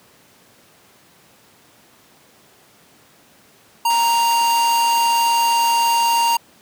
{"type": "tone", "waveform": "square", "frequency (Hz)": 932.3, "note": "A#5", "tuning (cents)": 0, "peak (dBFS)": -15, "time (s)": [3.85, 6.37], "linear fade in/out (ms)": 5}
{"type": "low-pass noise", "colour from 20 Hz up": "white", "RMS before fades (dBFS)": -33, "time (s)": [3.9, 6.36], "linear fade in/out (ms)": 2, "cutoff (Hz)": 8300, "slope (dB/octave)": 24}
{"effects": ["pink hiss -51 dBFS RMS until 6.61 s", "high-pass 150 Hz 12 dB/octave"]}